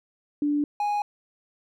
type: tone pair in turn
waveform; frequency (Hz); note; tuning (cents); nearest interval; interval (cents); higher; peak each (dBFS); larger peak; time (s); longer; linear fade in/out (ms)
sine / triangle; 292.5 / 827.3; D4 / G#5; -7 / -7; octave + tritone; 1800; second; -21 / -21; neither; 0.42-0.64 / 0.8-1.02; neither; 2
effects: none